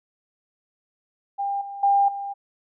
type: tone with level steps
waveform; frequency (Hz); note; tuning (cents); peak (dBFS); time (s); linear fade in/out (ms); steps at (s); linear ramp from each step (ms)
sine; 799; G5; +33; -23 / -32 / -15 / -28; 1.38-2.34; 20; 1.61 / 1.83 / 2.08; 5
effects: none